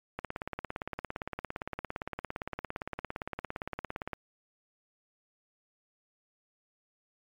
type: click train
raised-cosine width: 0.5 ms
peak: -20 dBFS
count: 70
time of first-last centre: 0.19-4.133 s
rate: 17.5 Hz
effects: MP3 96 kbps